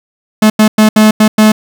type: tone bursts at uneven times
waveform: 45% pulse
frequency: 215.5 Hz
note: A3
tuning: 36 cents flat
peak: -3 dBFS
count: 6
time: 0.42-0.5 / 0.59-0.68 / 0.78-0.89 / 0.96-1.11 / 1.2-1.28 / 1.38-1.52 s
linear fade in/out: 5 ms
effects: none